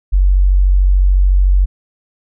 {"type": "tone", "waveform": "sine", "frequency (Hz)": 46.84, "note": "F#1", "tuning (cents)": 22, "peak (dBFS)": -7, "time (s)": [0.12, 1.66], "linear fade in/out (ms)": 20, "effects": []}